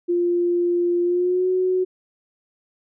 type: tone with pitch glide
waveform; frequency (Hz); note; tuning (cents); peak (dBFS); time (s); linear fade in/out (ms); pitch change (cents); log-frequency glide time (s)
sine; 349.2 to 369.5; F4 to F#4; 0 to -2; -17; 0.08-1.85; 20; +98; 1.03-1.48
effects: none